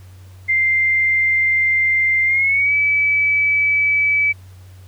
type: tone with pitch glide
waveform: sine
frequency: 2093 to 2296 Hz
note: C7 to D7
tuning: 0 to -40 cents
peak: -13 dBFS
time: 0.48-4.33 s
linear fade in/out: 20 ms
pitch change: +160 cents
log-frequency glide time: 2.25-2.74 s
effects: added 93 Hz sine -38 dBFS peak until 4.87 s + pink hiss -52 dBFS RMS until 4.87 s